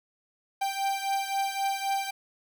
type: beating tone pair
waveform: 45% pulse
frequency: 784 / 787.8 Hz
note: G5 / G5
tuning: 0 / +8 cents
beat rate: 3.8 Hz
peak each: -29 / -32 dBFS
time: 0.61-2.11 s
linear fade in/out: 10 ms
effects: none